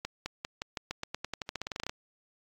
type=accelerating click train; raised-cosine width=0.2 ms; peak=-17 dBFS; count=21; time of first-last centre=0.05-1.895 s; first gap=210 ms; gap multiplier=0.9; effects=AAC 48 kbps